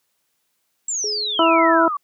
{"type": "exponential sweep", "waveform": "sine", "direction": "down", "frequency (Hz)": [7660, 1116], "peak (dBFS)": -21, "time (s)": [0.88, 1.97], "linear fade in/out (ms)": 5}
{"type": "tone with exponential decay", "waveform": "sine", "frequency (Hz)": 421.3, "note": "G#4", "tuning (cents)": 25, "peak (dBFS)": -25, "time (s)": [1.04, 1.92], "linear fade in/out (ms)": 1, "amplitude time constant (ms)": 190}
{"type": "harmonic tone", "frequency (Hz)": 329.3, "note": "E4", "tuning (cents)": -2, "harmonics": [1, 2, 3, 4], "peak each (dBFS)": [-18, -18, -18, -18], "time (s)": [1.39, 1.88], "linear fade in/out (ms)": 2}
{"effects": ["white hiss -70 dBFS RMS until 2.03 s", "high-pass 100 Hz 12 dB/octave"]}